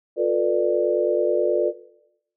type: chord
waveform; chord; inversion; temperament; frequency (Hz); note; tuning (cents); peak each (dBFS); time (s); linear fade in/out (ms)
sine; B half-diminished seventh; second; just; 355.6 / 444.5 / 493.9 / 592.7; F4 / A4 / B4 / D5; +31 / +18 / 0 / +16; -23; 0.16-1.73; 50
effects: noise-tail reverb RT60 0.8 s tail -17 dB re dry